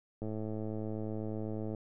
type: click train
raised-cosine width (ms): 2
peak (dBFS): -26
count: 166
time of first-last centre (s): 0.22-1.748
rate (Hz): 108
effects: none